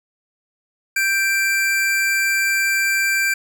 square tone pair together, 1573.7 / 2349 Hz, G6 / D7, +6 / 0 cents, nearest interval perfect fifth, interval 694 cents, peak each -20 / -20 dBFS, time 0.96-3.34 s, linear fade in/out 5 ms, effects none

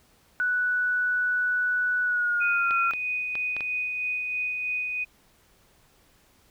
sine tone with pitch glide, 1480 to 1372.9 Hz, F#6 to F6, 0 to -30 cents, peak -22 dBFS, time 0.4-2.91 s, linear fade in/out 0 ms, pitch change -130 cents, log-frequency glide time 2.03-2.75 s
sine tone with tremolo, 2489 Hz, D#7, in tune, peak -25 dBFS, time 2.4-5.05 s, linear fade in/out 20 ms, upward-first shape sine, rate 3.1 Hz, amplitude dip 30%
clicks, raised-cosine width 0.3 ms, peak -20 dBFS, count 5, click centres 2.709 / 2.936 / 3.354 / 3.566 / 3.607 s
effects pink hiss -61 dBFS RMS until 6.5 s

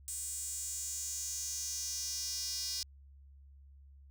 square tone with high-pass filter sweep, 220 Hz, A3, in tune, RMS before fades -39 dBFS, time 0.08-2.83 s, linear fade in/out 0 ms, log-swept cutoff 8100 to 5100 Hz, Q 4.2, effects added 69 Hz sine -54 dBFS peak until 4.1 s

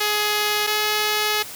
5% pulse tone pair in turn, 419.5 / 423.6 Hz, G#4 / G#4, +17 / +34 cents, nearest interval unison, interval 17 cents, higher second, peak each -8 dBFS, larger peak neither, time 0-0.67 / 0.67-1.43 s, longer second, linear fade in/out 10 ms, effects white hiss -36 dBFS RMS until 1.55 s

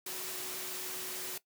sine tone in noise, 370 Hz, F#4, in tune, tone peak -49 dBFS, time 0.06-1.38 s, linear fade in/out 5 ms, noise white, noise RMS -40 dBFS, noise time 0.06-1.38 s, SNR -12 dB, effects noise-tail reverb RT60 0.1 s tail -18 dB re dry + high-pass 150 Hz 12 dB/octave

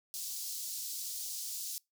pink high-pass noise, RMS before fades -40 dBFS, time 0.14-1.78 s, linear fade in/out 0 ms, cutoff 4700 Hz, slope 24 dB/octave, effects noise-tail reverb RT60 0.2 s tail -25 dB re dry

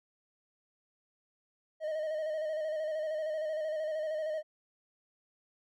triangle tone with vibrato, 622.3 Hz, D#5, in tune, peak -30 dBFS, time 1.8-4.43 s, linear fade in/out 50 ms, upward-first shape square, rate 13 Hz, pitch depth 36 cents each way, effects none

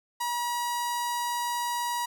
sawtooth tone with notch filter, 961 Hz, B5, 48 cents flat, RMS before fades -30 dBFS, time 0.2-2.06 s, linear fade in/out 10 ms, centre 2400 Hz, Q 1.6, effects none

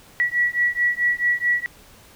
sine beating tone pair, 1935 / 1939.6 Hz, B6 / B6, -36 / -32 cents, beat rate 4.6 Hz, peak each -21 dBFS, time 0.2-1.66 s, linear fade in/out 0 ms, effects pink hiss -49 dBFS RMS until 2.15 s

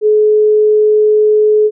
sine tone, 425.9 Hz, G#4, 44 cents sharp, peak -6 dBFS, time 0.01-1.71 s, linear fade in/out 50 ms, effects none

